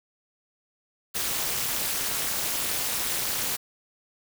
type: noise with amplitude modulation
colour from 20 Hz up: white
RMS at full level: -24 dBFS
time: 1.14-3.57 s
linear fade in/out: 20 ms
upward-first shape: sine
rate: 263 Hz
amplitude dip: 100%
effects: none